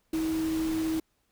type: tone in noise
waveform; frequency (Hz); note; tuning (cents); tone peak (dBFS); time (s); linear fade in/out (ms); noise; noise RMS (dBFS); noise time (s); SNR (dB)
sine; 320; D#4; +49; -26; 0.13-1; 5; pink; -40; 0.13-1; +11
effects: pink hiss -73 dBFS RMS until 1.31 s